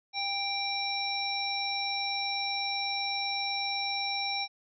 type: harmonic tone with a mistuned harmonic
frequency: 784 Hz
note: G5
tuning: in tune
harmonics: 1 / 3 / 5 / 7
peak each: -35 / -35 / -35 / -35 dBFS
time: 0.13-4.48 s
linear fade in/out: 50 ms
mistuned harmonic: 1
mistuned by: +27 cents
effects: none